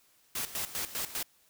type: noise with tremolo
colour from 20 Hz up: white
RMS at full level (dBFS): -34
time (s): 0.35-1.23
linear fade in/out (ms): 5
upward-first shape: square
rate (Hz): 5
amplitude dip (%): 75
effects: white hiss -66 dBFS RMS until 1.49 s